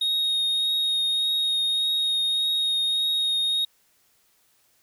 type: tone with vibrato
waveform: triangle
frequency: 3733 Hz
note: A#7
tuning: 2 cents sharp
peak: -20 dBFS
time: 0.01-3.65 s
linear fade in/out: 5 ms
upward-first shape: triangle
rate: 1.7 Hz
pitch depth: 14 cents each way
effects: white hiss -64 dBFS RMS until 4.82 s